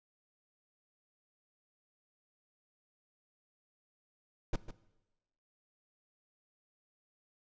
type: noise with echo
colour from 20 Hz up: brown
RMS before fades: -28 dBFS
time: 4.53-4.56 s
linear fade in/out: 5 ms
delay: 150 ms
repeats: 1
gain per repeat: -12 dB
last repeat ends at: 4.71 s
effects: noise-tail reverb RT60 1.0 s tail -18 dB re dry + resampled to 16000 Hz